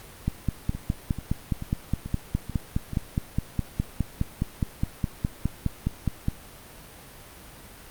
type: two click trains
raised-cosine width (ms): 5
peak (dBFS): -11 / -20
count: 30 / 6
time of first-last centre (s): 0.28-6.284 / 0.75-2.933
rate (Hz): 4.83 / 2.29
effects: pink hiss -46 dBFS RMS until 7.9 s + Opus 48 kbps